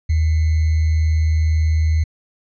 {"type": "tone with sample-and-hold", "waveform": "sine", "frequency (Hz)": 79, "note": "D#2", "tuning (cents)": 27, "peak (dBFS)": -13, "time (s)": [0.09, 2.04], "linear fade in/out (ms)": 10, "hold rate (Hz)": 2100, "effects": ["resampled to 16000 Hz"]}